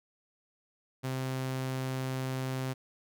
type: tone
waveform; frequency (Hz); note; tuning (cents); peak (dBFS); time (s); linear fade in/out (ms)
sawtooth; 130.81; C3; 0; -28; 1.03-2.74; 20
effects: none